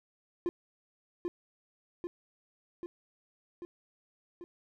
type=tone with echo; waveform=triangle; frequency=349.2 Hz; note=F4; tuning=in tune; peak=-26 dBFS; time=0.46-0.49 s; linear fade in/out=0 ms; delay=790 ms; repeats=5; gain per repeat=-3 dB; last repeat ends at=4.44 s; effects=none